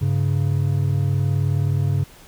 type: tone pair together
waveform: triangle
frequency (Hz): 99.49 / 138.59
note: G2 / C#3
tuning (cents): +26 / 0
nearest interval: tritone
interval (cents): 574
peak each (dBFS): -18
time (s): 0.01-2.04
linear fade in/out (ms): 10
effects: pink hiss -47 dBFS RMS until 2.27 s